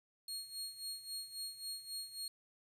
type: tone with tremolo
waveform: sawtooth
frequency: 4275 Hz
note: C8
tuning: 36 cents sharp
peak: -37 dBFS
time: 0.28-2.28 s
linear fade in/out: 2 ms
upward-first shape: sine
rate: 3.7 Hz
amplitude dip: 75%
effects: resampled to 32000 Hz + 11-bit